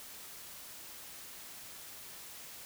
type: silence
effects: white hiss -49 dBFS RMS until 2.65 s